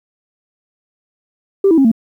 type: tone with pitch steps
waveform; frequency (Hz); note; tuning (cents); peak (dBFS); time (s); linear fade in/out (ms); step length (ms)
sine; 392.3 / 326.1 / 271.1 / 225.3; G4 / E4 / C#4 / A3; +1 / -19 / -38 / +41; -6; 1.64-1.916; 5; 69
effects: tanh soft clip ceiling -3 dBFS + 8-bit